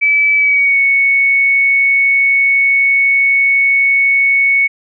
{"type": "tone with pitch glide", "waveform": "sine", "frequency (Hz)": [2301, 2217], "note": ["D7", "C#7"], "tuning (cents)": [-36, 0], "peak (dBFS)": -8, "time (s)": [0.01, 4.68], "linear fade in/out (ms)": 20, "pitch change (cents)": -64, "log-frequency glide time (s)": [0.36, 0.79], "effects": []}